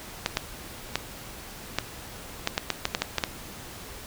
clicks, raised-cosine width 0.2 ms, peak -6 dBFS, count 12, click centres 0.261 / 0.371 / 0.956 / 1.786 / 2.474 / 2.579 / 2.703 / 2.854 / 2.949 / 3.02 / 3.183 / 3.238 s, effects pink hiss -42 dBFS RMS until 4.06 s

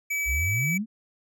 square tone, 2293 Hz, D7, 42 cents flat, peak -26 dBFS, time 0.1-0.78 s, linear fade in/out 10 ms
sine exponential sweep, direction up, 56.1 to 233.1 Hz, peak -25 dBFS, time 0.25-0.86 s, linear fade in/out 50 ms
effects none

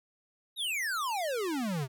square exponential sweep, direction down, 3894 to 123.47 Hz, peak -31 dBFS, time 0.56-1.88 s, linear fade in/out 50 ms, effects none

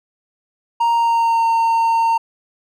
triangle tone with pitch glide, 932.3 to 914.2 Hz, A#5 to A#5, 0 to -34 cents, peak -11 dBFS, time 0.8-2.18 s, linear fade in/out 10 ms, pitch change -34 cents, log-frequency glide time 0.93-1.45 s, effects none

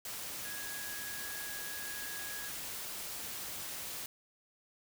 sine tone in noise, 1660 Hz, G#6, 1 cent flat, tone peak -45 dBFS, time 0.45-2.49 s, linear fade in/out 2 ms, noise white, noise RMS -42 dBFS, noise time 0.05-4.06 s, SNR -6 dB, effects none

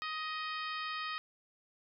harmonic tone, 626 Hz, D#5, 10 cents sharp, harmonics 2 / 3 / 4 / 5 / 6 / 7 / 8, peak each -39 / -43 / -45 / -47 / -49 / -50 / -51 dBFS, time 0.02-1.18 s, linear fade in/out 0 ms, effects none

